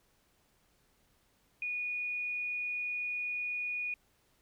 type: tone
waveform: sine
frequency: 2458 Hz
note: D#7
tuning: 22 cents flat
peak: -33 dBFS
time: 1.62-3.94 s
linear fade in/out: 2 ms
effects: pink hiss -71 dBFS RMS until 4.41 s